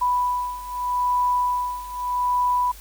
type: beating tone pair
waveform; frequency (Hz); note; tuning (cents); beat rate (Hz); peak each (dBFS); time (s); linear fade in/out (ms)
sine; 987.8 / 988.61; B5 / B5; 0 / +1; 0.81; -25 / -22; 0.01-2.72; 10
effects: added 50 Hz sine -42 dBFS peak until 2.8 s + white hiss -46 dBFS RMS until 2.8 s